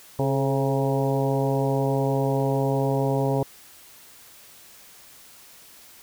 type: harmonic tone with a mistuned harmonic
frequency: 135.5 Hz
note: C#3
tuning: 39 cents flat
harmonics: 1 / 2 / 3 / 4 / 5 / 6 / 7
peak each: -24 / -28 / -27 / -28 / -32 / -33 / -34 dBFS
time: 0.19-3.43 s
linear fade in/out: 2 ms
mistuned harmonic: 3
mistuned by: +45 cents
effects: white hiss -49 dBFS RMS until 6.02 s